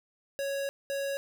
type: tone bursts at uneven times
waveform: square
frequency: 554.4 Hz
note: C#5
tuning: in tune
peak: -31 dBFS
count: 2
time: 0.39-0.69 / 0.9-1.17 s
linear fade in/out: 0 ms
effects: none